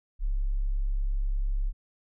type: tone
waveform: sine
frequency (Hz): 34.2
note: C#1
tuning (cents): -23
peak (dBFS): -24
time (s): 0.19-1.73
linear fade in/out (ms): 50
effects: none